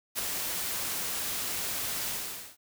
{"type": "noise with ADSR envelope", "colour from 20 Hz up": "white", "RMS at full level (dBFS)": -29, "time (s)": [0.15, 2.57], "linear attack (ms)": 36, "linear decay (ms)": 9, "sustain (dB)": -4, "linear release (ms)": 480, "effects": []}